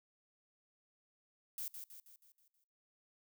violet noise with echo, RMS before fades -42 dBFS, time 1.58-1.68 s, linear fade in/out 2 ms, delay 160 ms, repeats 6, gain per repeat -6 dB, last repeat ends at 2.64 s, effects noise-tail reverb RT60 0.8 s tail -24 dB re dry

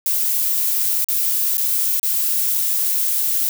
violet noise with dropouts, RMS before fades -19 dBFS, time 0.06-3.49 s, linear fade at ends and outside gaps 0 ms, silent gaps 1.044-1.086 / 1.571-1.581 / 1.996-2.03 s, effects none

